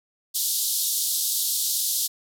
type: band-pass noise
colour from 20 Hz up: white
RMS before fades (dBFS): -25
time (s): 0.34-2.08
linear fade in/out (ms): 20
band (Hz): 3500 to 15000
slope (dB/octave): 48
effects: none